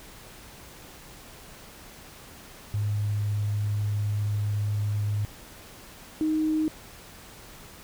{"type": "tone pair in turn", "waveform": "sine", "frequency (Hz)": [103.83, 311.8], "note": ["G#2", "D#4"], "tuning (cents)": [0, 4], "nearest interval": "octave + perfect fifth", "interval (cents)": 1904, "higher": "second", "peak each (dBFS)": [-24, -22], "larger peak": "second", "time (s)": [[2.74, 5.25], [6.21, 6.68]], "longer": "first", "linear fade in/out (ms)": 0, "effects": ["pink hiss -47 dBFS RMS until 7.83 s"]}